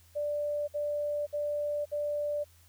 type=tone bursts; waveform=sine; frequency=588 Hz; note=D5; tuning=2 cents sharp; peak=-29 dBFS; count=4; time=0.15-2.444 s; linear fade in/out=20 ms; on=530 ms; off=58 ms; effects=added 84 Hz sine -59 dBFS peak until 2.68 s + white hiss -63 dBFS RMS until 2.68 s